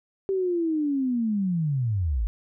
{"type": "linear sweep", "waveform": "sine", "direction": "down", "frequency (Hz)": [392, 46.55], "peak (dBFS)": -22, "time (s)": [0.29, 2.27], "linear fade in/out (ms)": 0, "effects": []}